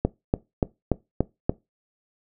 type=click train; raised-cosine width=2 ms; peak=-6 dBFS; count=6; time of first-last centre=0.05-1.495 s; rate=3.46 Hz; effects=noise-tail reverb RT60 0.2 s tail -20 dB re dry